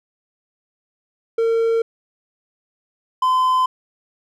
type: tone pair in turn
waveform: triangle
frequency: 456.2 / 1024.1 Hz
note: A#4 / C6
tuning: -37 / -37 cents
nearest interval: octave + major second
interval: 1400 cents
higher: second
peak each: -13 / -12 dBFS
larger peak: second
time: 1.38-1.82 / 3.22-3.66 s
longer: neither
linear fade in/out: 5 ms
effects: none